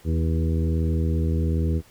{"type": "harmonic tone with a mistuned harmonic", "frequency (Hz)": 81.1, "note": "E2", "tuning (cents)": -28, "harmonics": [1, 2, 3, 4, 5, 6], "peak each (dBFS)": [-21, -27, -31, -33, -35, -37], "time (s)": [0.04, 1.82], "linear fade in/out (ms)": 50, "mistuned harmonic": 5, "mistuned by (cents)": -17, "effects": ["pink hiss -54 dBFS RMS until 1.9 s"]}